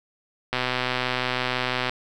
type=click train; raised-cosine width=0.3 ms; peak=-8 dBFS; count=173; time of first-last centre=0.53-1.895 s; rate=126 Hz; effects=none